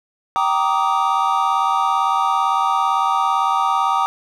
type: chord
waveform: triangle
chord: Eb major seventh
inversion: first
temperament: just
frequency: 777.8 / 933.4 / 1166.7 / 1244.5 Hz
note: G5 / Bb5 / D6 / Eb6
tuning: -14 / +2 / -12 / 0 cents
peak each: -19 dBFS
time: 0.36-4.06 s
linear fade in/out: 0 ms
effects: none